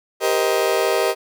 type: chord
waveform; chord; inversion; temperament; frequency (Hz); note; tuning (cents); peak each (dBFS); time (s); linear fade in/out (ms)
35% pulse; C minor seventh; second; just; 392.4 / 470.9 / 523.3 / 627.9; G4 / Bb4 / C5 / Eb5; +2 / +18 / 0 / +16; -20 / -20 / -24 / -20; 0.2-1.15; 50
effects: none